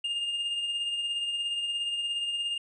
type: tone with tremolo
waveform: triangle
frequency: 2821 Hz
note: F7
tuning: 17 cents sharp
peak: -25 dBFS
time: 0.04-2.58 s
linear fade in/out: 5 ms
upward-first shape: triangle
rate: 17 Hz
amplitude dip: 45%
effects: resampled to 22050 Hz